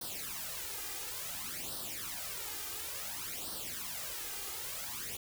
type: noise with flanger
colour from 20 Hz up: white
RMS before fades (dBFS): -41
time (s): 0.01-5.17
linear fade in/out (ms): 5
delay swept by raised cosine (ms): 0.21 to 2.51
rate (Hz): 0.57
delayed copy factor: +0.75
effects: none